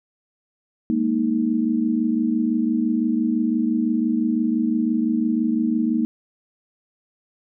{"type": "chord", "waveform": "sine", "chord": "Ab suspended second", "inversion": "none", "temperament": "just", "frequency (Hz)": [207.7, 233.6, 311.5], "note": ["Ab3", "Bb3", "Eb4"], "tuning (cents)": [0, 4, 2], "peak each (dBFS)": [-26, -20, -23], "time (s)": [0.9, 6.05], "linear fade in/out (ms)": 0, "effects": []}